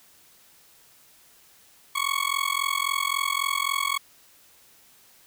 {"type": "tone with amplitude modulation", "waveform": "20% pulse", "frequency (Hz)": 1109, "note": "C#6", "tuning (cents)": 0, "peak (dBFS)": -15, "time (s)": [1.95, 3.98], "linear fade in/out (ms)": 10, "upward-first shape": "sine", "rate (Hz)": 43.7, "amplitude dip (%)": 95, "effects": ["white hiss -56 dBFS RMS until 5.26 s"]}